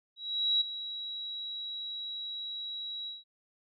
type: tone with ADSR envelope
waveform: sine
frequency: 3877 Hz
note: B7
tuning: 33 cents flat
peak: -23 dBFS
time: 0.16-3.24 s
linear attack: 450 ms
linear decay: 11 ms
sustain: -13 dB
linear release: 170 ms
effects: none